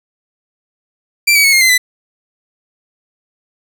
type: tone with pitch steps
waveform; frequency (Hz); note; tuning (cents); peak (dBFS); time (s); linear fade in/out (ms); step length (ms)
sawtooth; 2349 / 2274 / 2202 / 2132 / 2064 / 1998.2; D7 / C#7 / C#7 / C7 / C7 / B6; 0 / +44 / -12 / +32 / -24 / +20; -4; 1.27-1.78; 10; 85
effects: none